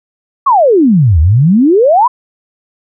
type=exponential two-way sweep; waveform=sine; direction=down then up; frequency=1168 to 73.42 to 1046 Hz; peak=-4 dBFS; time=0.46-2.08 s; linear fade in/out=10 ms; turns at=1.2 s; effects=none